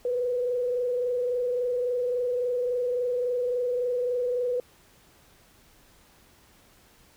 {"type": "tone with frequency modulation", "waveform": "sine", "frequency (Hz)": 493.1, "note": "B4", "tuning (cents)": -3, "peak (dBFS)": -24, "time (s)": [0.05, 4.6], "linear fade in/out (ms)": 2, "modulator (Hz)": 23.6, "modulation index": 0.52, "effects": ["pink hiss -58 dBFS RMS until 7.16 s"]}